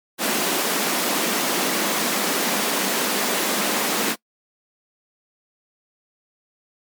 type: high-pass noise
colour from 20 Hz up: pink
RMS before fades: -22 dBFS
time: 0.18-4.16 s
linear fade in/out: 50 ms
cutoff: 190 Hz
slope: 48 dB/octave
effects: noise-tail reverb RT60 0.1 s tail -23 dB re dry + MP3 96 kbps